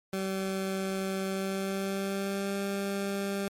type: tone with pitch glide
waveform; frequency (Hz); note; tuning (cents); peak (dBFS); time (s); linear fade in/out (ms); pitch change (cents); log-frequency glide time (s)
20% pulse; 191.8 to 198.11; G3 to G3; -37 to +19; -25; 0.13-3.48; 2; +56; 1.25-2.57
effects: MP3 64 kbps